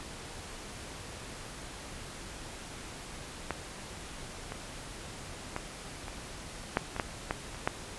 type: clicks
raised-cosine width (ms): 0.5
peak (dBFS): -16 / -22 / -18 / -25 / -10 / -21 / -13 / -14 / -29 / -11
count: 10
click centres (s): 3.507 / 4.521 / 5.564 / 6.082 / 6.771 / 6.964 / 6.998 / 7.309 / 7.546 / 7.675
effects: pink hiss -44 dBFS RMS until 7.98 s + resampled to 24000 Hz